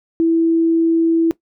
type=tone; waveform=sine; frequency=329.6 Hz; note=E4; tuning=in tune; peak=-11 dBFS; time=0.2-1.31 s; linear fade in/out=0 ms; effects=noise-tail reverb RT60 0.1 s tail -18 dB re dry